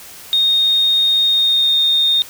sine tone with pitch glide, 3702 to 3674 Hz, A#7 to A#7, -13 to -26 cents, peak -11 dBFS, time 0.33-2.22 s, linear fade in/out 0 ms, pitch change -13 cents, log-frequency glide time 1.27-1.76 s, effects white hiss -37 dBFS RMS until 2.29 s

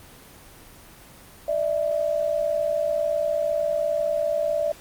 sine tone pair together, 593 / 653 Hz, D5 / E5, +17 / -17 cents, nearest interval major second, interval 166 cents, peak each -23 / -25 dBFS, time 1.48-4.72 s, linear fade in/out 5 ms, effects pink hiss -47 dBFS RMS until 4.8 s + Opus 24 kbps

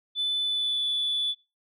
sine tone with pitch glide, 3500 to 3462 Hz, A7 to A7, -10 to -29 cents, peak -23 dBFS, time 0.15-1.35 s, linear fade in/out 50 ms, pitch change -19 cents, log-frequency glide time 0.42-0.86 s, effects noise-tail reverb RT60 0.3 s tail -24 dB re dry + tanh soft clip ceiling -21 dBFS

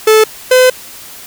45% pulse tone pair in turn, 435.4 / 509.2 Hz, A4 / C5, -18 / -47 cents, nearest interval minor third, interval 271 cents, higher second, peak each -4 dBFS, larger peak neither, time 0.07-0.24 / 0.51-0.7 s, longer second, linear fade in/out 5 ms, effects white hiss -32 dBFS RMS until 1.26 s

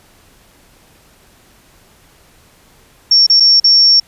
sine tone with dropouts, 5480 Hz, F8, 34 cents flat, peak -5 dBFS, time 3.11-4 s, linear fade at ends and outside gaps 5 ms, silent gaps 3.266-3.298 / 3.4-3.404 / 3.6-3.642 s, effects pink hiss -48 dBFS RMS until 4.07 s + resampled to 32000 Hz

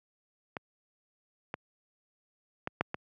clicks, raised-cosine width 0.5 ms, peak -20 / -19 / -17 / -12 / -18 dBFS, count 5, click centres 0.568 / 1.541 / 2.674 / 2.81 / 2.944 s, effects high-pass 100 Hz 12 dB/octave

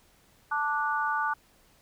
sine chord, D major, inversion second, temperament just, 881 / 1174.7 / 1468.3 Hz, A5 / D6 / F#6, +2 / 0 / -14 cents, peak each -30 dBFS, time 0.51-1.34 s, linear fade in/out 10 ms, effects pink hiss -62 dBFS RMS until 1.81 s

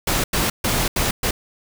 pink noise bursts at uneven times, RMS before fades -20 dBFS, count 5, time 0.07-0.24 / 0.33-0.5 / 0.64-0.88 / 0.96-1.11 / 1.23-1.31 s, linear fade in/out 5 ms, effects none

